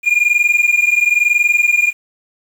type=tone pair together; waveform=triangle; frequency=2410 / 2431 Hz; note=D7 / D#7; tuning=+44 / -41 cents; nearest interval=unison; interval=15 cents; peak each=-12 / -12 dBFS; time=0.03-1.93 s; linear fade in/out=50 ms; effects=7-bit